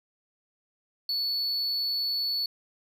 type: tone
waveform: triangle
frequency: 4435 Hz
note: C#8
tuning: in tune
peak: -25 dBFS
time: 1.09-2.46 s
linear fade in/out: 2 ms
effects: none